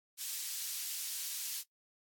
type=high-pass noise; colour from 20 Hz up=pink; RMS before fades=-40 dBFS; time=0.17-1.64 s; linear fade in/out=50 ms; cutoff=4700 Hz; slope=12 dB/octave; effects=noise-tail reverb RT60 0.1 s tail -20 dB re dry + AAC 64 kbps